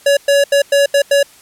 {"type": "tone bursts at uneven times", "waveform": "square", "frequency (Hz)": 564, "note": "C#5", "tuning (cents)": 30, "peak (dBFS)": -9, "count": 6, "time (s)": [[0.06, 0.17], [0.28, 0.44], [0.52, 0.62], [0.72, 0.86], [0.94, 1.02], [1.11, 1.23]], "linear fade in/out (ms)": 5, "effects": ["white hiss -44 dBFS RMS until 1.41 s", "low-pass 12000 Hz 12 dB/octave"]}